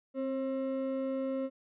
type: ring-modulated tone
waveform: triangle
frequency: 400 Hz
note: G4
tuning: 35 cents sharp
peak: -26 dBFS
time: 0.14-1.5 s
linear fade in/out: 50 ms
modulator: 136 Hz
effects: resampled to 8000 Hz